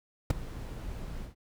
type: noise with ADSR envelope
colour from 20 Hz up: brown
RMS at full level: -19 dBFS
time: 0.3-1.35 s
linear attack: 5 ms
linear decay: 10 ms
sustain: -20 dB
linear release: 130 ms
effects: none